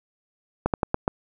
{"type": "slowing click train", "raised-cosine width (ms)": 1, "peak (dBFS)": -7, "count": 5, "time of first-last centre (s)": [0.66, 1.079], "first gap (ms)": 78, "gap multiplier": 1.2, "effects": []}